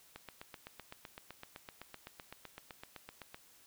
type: click train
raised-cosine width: 0.3 ms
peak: -30 dBFS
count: 26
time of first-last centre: 0.16-3.345 s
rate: 7.85 Hz
effects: white hiss -63 dBFS RMS until 3.66 s